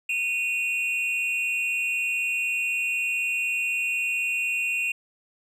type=tone pair together; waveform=triangle; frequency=2489 / 2739 Hz; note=D#7 / F7; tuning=0 / -34 cents; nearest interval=major second; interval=166 cents; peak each=-25 dBFS; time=0.09-4.92 s; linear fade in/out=5 ms; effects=none